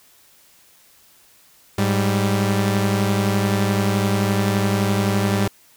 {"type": "tone pair together", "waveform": "sawtooth", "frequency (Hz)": [103.83, 196], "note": ["G#2", "G3"], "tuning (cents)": [0, 0], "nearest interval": "major seventh", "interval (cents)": 1100, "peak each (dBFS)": -16, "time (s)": [1.78, 5.48], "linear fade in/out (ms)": 5, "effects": ["white hiss -53 dBFS RMS until 5.76 s"]}